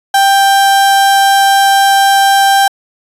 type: tone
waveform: 35% pulse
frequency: 788 Hz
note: G5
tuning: 9 cents sharp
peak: -4 dBFS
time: 0.14-2.68 s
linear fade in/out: 5 ms
effects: resampled to 32000 Hz